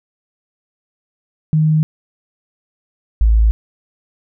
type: tone pair in turn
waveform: sine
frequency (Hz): 155.56 / 54.84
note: D#3 / A1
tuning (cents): 0 / -5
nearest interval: octave + tritone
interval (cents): 1805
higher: first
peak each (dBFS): -10 / -8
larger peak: second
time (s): 1.53-1.83 / 3.21-3.51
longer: neither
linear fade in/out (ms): 0
effects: none